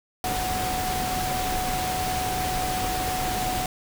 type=tone in noise; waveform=sine; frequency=740 Hz; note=F#5; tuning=in tune; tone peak=-27 dBFS; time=0.24-3.66 s; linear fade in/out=2 ms; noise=pink; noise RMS=-29 dBFS; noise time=0.24-3.66 s; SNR=-1 dB; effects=none